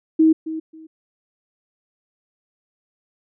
sine tone with echo, 318.3 Hz, D#4, 39 cents sharp, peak -10 dBFS, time 0.19-0.33 s, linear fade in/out 10 ms, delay 270 ms, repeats 2, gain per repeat -14 dB, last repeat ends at 0.87 s, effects none

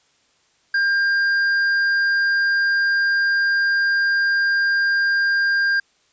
sine tone with tanh clipping, 1600 Hz, G6, 35 cents sharp, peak -17 dBFS, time 0.74-5.8 s, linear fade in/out 5 ms, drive 7 dB, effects white hiss -61 dBFS RMS until 6.12 s + resampled to 16000 Hz

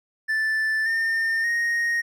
triangle tone with pitch steps, 1760 / 1812.6 / 1866.8 Hz, A6 / A#6 / A#6, 0 / -49 / +2 cents, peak -19 dBFS, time 0.28-2.02 s, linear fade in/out 20 ms, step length 580 ms, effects none

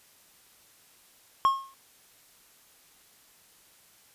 triangle tone with exponential decay, 1081 Hz, C#6, 44 cents flat, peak -14 dBFS, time 1.45-1.74 s, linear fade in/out 0 ms, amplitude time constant 62 ms, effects white hiss -59 dBFS RMS until 4.14 s + resampled to 32000 Hz

